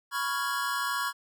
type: chord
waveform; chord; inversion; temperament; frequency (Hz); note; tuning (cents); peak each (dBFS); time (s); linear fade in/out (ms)
square; C# dominant seventh; third; equal; 987.8 / 1108.7 / 1396.9 / 1661.2; B5 / C#6 / E#6 / G#6; 0 / 0 / 0 / 0; -36 / -33 / -35 / -35; 0.11-1.13; 50
effects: none